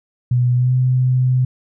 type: tone with pitch glide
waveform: sine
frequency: 123.47 to 127.6 Hz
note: B2 to C3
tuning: 0 to -43 cents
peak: -12 dBFS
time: 0.31-1.45 s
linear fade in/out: 5 ms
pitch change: +57 cents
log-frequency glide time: 0.55-0.73 s
effects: none